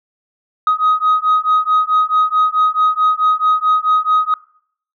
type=beating tone pair; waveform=sine; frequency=1254 / 1258.6 Hz; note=D#6 / D#6; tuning=+13 / +19 cents; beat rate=4.6 Hz; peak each=-13 dBFS; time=0.67-4.34 s; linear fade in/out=2 ms; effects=noise-tail reverb RT60 0.6 s tail -22 dB re dry + tanh soft clip ceiling -7 dBFS